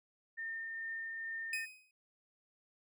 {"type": "tone with tremolo", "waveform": "sine", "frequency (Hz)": 1814, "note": "A#6", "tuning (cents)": -48, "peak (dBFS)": -38, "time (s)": [0.37, 1.66], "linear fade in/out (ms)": 20, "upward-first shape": "triangle", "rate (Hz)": 2.3, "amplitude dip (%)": 25}
{"type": "tone with exponential decay", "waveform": "40% pulse", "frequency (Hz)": 2513, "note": "D#7", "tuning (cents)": 17, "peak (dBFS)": -32, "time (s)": [1.53, 1.91], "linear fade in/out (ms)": 2, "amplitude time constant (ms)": 82}
{"effects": []}